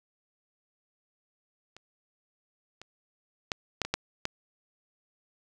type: clicks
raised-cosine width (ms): 0.2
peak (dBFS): -30 / -27 / -12 / -10 / -17 / -9 / -12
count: 7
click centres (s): 1.766 / 2.816 / 3.518 / 3.817 / 3.85 / 3.94 / 4.254
effects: none